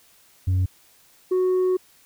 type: tone pair in turn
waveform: sine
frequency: 92.5 / 368.8 Hz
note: F#2 / F#4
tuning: 0 / -6 cents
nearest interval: 2 octaves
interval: 2394 cents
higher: second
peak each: -15 dBFS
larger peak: neither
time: 0.47-0.66 / 1.31-1.77 s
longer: second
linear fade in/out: 10 ms
effects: tanh soft clip ceiling -17 dBFS + white hiss -56 dBFS RMS until 2.05 s